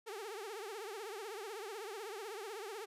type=tone with vibrato; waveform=sawtooth; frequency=419.2 Hz; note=G#4; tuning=16 cents sharp; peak=-39 dBFS; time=0.06-2.86 s; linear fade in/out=20 ms; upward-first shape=triangle; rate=16 Hz; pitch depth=200 cents each way; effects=resampled to 32000 Hz